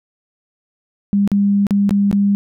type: tone with dropouts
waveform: sine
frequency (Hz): 201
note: G3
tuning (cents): +44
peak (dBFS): -11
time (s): 1.13-2.35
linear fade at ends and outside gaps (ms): 0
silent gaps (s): 1.276-1.317 / 1.668-1.708 / 1.893-1.908 / 2.113-2.128
effects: none